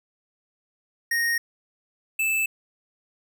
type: tone pair in turn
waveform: square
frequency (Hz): 1861 / 2632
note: A#6 / E7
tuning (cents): -3 / -3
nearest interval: tritone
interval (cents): 600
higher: second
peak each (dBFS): -22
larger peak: neither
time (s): 1.11-1.38 / 2.19-2.46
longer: neither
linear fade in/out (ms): 5
effects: none